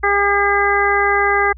harmonic tone, 403.7 Hz, G#4, 49 cents flat, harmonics 1 / 2 / 3 / 4 / 5, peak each -19 / -19 / -19 / -19 / -19 dBFS, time 0.03-1.53 s, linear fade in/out 10 ms, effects added 60 Hz sine -34 dBFS peak until 1.57 s

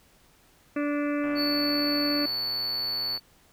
harmonic tone, 291.4 Hz, D4, 13 cents flat, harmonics 1 / 2 / 4 / 5 / 6 / 7 / 8 / 9, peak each -26 / -32 / -38 / -40 / -42 / -43 / -44 / -45 dBFS, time 0.76-2.26 s, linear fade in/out 5 ms
click train, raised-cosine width 0.5 ms, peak -28 dBFS, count 241, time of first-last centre 1.24-3.175 s, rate 124 Hz
triangle tone, 4461 Hz, C#8, 10 cents sharp, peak -26 dBFS, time 1.35-3.2 s, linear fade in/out 50 ms
effects pink hiss -60 dBFS RMS until 3.52 s

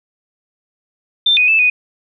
sine tone with pitch steps, 3575 / 2488 / 2631 / 2484 Hz, A7 / D#7 / E7 / D#7, +27 / -1 / -4 / -3 cents, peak -9 dBFS, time 1.26-1.7 s, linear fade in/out 5 ms, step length 110 ms, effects none

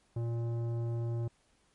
sine tone with tanh clipping, 116.9 Hz, A#2, 5 cents sharp, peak -33 dBFS, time 0.16-1.28 s, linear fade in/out 5 ms, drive 13 dB, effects pink hiss -70 dBFS RMS until 1.74 s + MP3 48 kbps

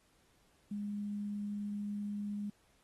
sine tone with quantisation, 205.5 Hz, G#3, 18 cents flat, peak -36 dBFS, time 0.71-2.5 s, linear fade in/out 5 ms, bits 11, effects pink hiss -71 dBFS RMS until 2.83 s + AAC 32 kbps

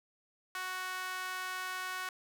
sawtooth tone with high-pass filter, 370.4 Hz, F#4, 2 cents sharp, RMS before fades -39 dBFS, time 0.55-2.09 s, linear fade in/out 2 ms, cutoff 1300 Hz, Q 2.2, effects none

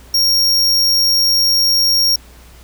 45% pulse tone, 5570 Hz, F8, 5 cents flat, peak -11 dBFS, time 0.14-2.16 s, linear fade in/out 5 ms, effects added 60 Hz sine -40 dBFS peak until 2.63 s + pink hiss -45 dBFS RMS until 2.63 s

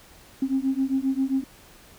sine beating tone pair, 263.6 / 271.1 Hz, C4 / C#4, +13 / -38 cents, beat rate 7.5 Hz, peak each -24 dBFS, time 0.42-1.44 s, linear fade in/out 5 ms, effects tanh soft clip ceiling -14 dBFS + pink hiss -51 dBFS RMS until 1.98 s

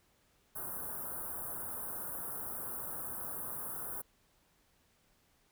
white band-stop noise, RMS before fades -41 dBFS, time 0.55-4.02 s, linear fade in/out 10 ms, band 1500 to 9700 Hz, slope 48 dB/octave, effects pink hiss -71 dBFS RMS until 5.51 s

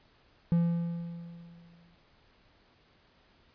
triangle tone with exponential decay, 170 Hz, F3, 46 cents flat, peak -19 dBFS, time 0.52-1.95 s, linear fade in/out 0 ms, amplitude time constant 310 ms, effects pink hiss -64 dBFS RMS until 3.54 s + resampled to 11025 Hz

